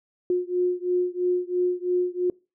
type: beating tone pair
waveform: sine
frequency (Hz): 358 / 361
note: F4 / F#4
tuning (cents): +43 / -43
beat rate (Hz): 3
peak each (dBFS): -24 / -25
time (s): 0.3-2.3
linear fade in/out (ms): 2
effects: noise-tail reverb RT60 0.3 s tail -24 dB re dry